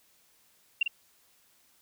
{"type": "tone with echo", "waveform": "sine", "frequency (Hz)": 2763, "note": "F7", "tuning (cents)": -19, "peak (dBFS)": -21, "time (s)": [0.81, 0.83], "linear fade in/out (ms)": 5, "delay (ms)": 49, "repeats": 1, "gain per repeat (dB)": -6, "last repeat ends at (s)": 0.879, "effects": ["white hiss -65 dBFS RMS until 1.81 s"]}